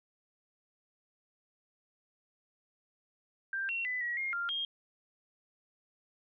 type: tone with pitch steps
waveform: sine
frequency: 1579 / 2730 / 2000 / 1916 / 2132 / 1394 / 3230 Hz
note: G6 / F7 / B6 / A#6 / C7 / F6 / G#7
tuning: +12 / -40 / +21 / +47 / +32 / -4 / -49 cents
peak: -32 dBFS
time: 3.53-4.65 s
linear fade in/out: 2 ms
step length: 160 ms
effects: none